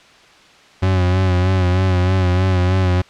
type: tone with vibrato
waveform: 40% pulse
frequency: 92.1 Hz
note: F#2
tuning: 7 cents flat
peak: -12 dBFS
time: 0.82-3.02 s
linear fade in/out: 10 ms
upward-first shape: sine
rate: 3.2 Hz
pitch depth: 45 cents each way
effects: white hiss -46 dBFS RMS until 3.09 s + low-pass 4000 Hz 12 dB/octave